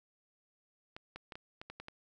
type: clicks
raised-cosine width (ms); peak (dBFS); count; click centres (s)
0.3; -29; 8; 0.965 / 1.16 / 1.322 / 1.355 / 1.615 / 1.7 / 1.8 / 1.884
effects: none